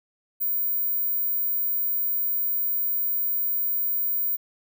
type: tone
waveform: sine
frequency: 15210 Hz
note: A#9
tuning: 34 cents sharp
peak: -22 dBFS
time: 0.4-4.37 s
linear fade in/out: 20 ms
effects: none